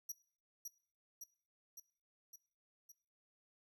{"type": "tone with echo", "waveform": "sawtooth", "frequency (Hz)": 5790, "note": "F#8", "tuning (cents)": -38, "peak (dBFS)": -38, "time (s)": [0.09, 0.12], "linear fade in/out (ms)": 5, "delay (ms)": 560, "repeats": 5, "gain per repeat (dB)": -3, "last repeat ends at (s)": 2.92, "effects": ["noise-tail reverb RT60 0.5 s tail -20 dB re dry"]}